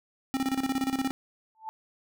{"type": "tone with tremolo", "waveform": "square", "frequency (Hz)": 266, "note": "C4", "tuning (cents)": 29, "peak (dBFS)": -25, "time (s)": [0.34, 1.11], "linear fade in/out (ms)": 0, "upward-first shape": "square", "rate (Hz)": 17, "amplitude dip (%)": 75}
{"type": "tone with exponential growth", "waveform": "sine", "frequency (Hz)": 880, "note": "A5", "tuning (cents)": 0, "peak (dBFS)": -30, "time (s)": [1.55, 1.69], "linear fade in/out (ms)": 0, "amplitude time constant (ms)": 30}
{"effects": []}